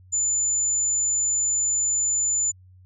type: tone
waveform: sine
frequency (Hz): 7040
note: A8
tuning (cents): 0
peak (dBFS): -20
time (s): 0.12-2.52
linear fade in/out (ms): 20
effects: added 92 Hz sine -48 dBFS peak until 2.85 s